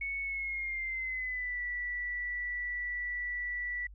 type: tone with pitch glide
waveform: sine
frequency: 2212 to 1959.3 Hz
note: C#7 to B6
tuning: -4 to -14 cents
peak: -33 dBFS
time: 0.01-3.87 s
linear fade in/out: 5 ms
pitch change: -210 cents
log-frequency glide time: 0.22-1.61 s
effects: added 50 Hz sine -48 dBFS peak until 3.94 s